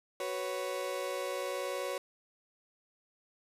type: chord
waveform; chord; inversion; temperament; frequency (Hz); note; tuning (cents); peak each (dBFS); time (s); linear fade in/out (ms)
35% pulse; F# suspended fourth; none; equal with one note detuned; 373.4 / 493.9 / 554.4; F#4 / B4 / C#5; +16 / 0 / 0; -39 / -38 / -35; 0.2-1.98; 2
effects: resampled to 32000 Hz